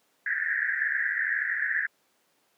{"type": "band-pass noise", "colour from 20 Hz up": "white", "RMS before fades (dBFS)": -28, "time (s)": [0.26, 1.87], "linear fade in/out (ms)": 5, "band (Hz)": [1600, 1900], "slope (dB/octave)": 96, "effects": ["pink hiss -68 dBFS RMS until 2.57 s", "high-pass 300 Hz 12 dB/octave"]}